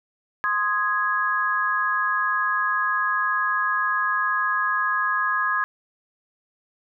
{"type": "chord", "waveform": "sine", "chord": "Ab major", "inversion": "first", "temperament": "equal", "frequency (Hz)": [1046.5, 1244.5, 1661.2], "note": ["C6", "Eb6", "Ab6"], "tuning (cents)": [0, 0, 0], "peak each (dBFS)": [-26, -25, -23], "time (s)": [0.44, 5.64], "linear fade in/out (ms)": 0, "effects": []}